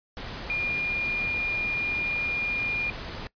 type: tone in noise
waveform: sine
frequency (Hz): 2415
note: D7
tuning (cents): +48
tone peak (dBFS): -25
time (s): 0.5-2.9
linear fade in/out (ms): 0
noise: pink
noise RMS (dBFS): -37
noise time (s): 0.17-3.27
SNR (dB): +9
effects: noise-tail reverb RT60 0.1 s tail -21 dB re dry + resampled to 11025 Hz